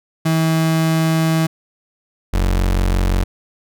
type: tone pair in turn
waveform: 35% pulse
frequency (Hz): 161.3 / 45.76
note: E3 / F#1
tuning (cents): -37 / -18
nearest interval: octave + minor seventh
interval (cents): 2181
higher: first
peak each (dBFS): -12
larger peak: neither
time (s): 0.25-1.47 / 2.33-3.24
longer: first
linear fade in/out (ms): 10
effects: none